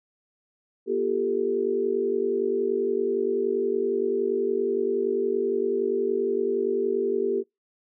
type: tone cluster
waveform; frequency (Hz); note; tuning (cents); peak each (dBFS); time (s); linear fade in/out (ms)
sine; 241.4 / 346.6 / 393.4 / 444; B3 / F4 / G4 / A4; -39 / -13 / +6 / +16; -33 / -32 / -24 / -28; 0.86-7.44; 50
effects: noise-tail reverb RT60 0.2 s tail -26 dB re dry